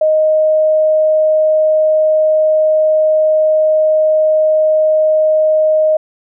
sine tone, 622.3 Hz, D#5, in tune, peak -8 dBFS, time 0.01-5.97 s, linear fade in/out 5 ms, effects none

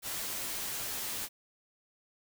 white noise with comb filter, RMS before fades -37 dBFS, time 0.02-1.29 s, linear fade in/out 50 ms, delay 12 ms, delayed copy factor -0.5, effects none

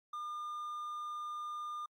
triangle tone, 1207 Hz, D6, 47 cents sharp, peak -37 dBFS, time 0.13-1.86 s, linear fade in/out 5 ms, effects AAC 64 kbps

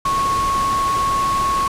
sine tone in noise, 1100 Hz, C#6, 14 cents flat, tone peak -16 dBFS, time 0.05-1.68 s, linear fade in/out 5 ms, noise pink, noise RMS -27 dBFS, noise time 0.05-1.68 s, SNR +8 dB, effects low-pass 10000 Hz 12 dB/octave

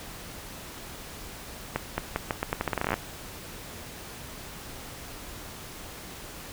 accelerating click train, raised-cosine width 0.5 ms, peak -11 dBFS, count 18, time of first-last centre 1.76-2.94 s, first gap 220 ms, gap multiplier 0.82, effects pink hiss -42 dBFS RMS until 6.52 s

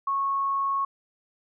sine tone, 1100 Hz, C#6, 14 cents flat, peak -23 dBFS, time 0.07-0.85 s, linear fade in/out 5 ms, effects none

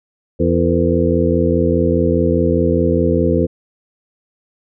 harmonic tone with a mistuned harmonic, 84.9 Hz, F2, 48 cents flat, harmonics 1 / 2 / 3 / 4 / 5 / 6, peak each -19 / -19 / -19 / -19 / -19 / -19 dBFS, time 0.39-3.47 s, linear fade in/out 20 ms, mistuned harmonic 5, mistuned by +99 cents, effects none

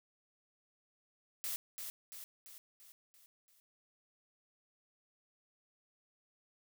blue noise with echo, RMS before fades -39 dBFS, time 1.44-1.56 s, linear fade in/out 0 ms, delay 340 ms, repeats 6, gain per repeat -5 dB, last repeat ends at 3.6 s, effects none

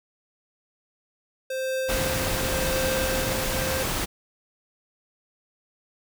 square tone with tremolo, 523.3 Hz, C5, in tune, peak -25 dBFS, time 1.5-3.83 s, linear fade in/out 5 ms, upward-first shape triangle, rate 0.9 Hz, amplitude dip 65%
pink noise, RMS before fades -27 dBFS, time 1.88-4.06 s, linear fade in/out 20 ms
effects none

